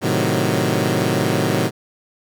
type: chord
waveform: 15% pulse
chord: A diminished seventh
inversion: none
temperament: equal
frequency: 110 / 130.81 / 155.56 / 185 Hz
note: A2 / C3 / Eb3 / Gb3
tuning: 0 / 0 / 0 / 0 cents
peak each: -16 dBFS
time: 0.01-1.71 s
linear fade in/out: 50 ms
effects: none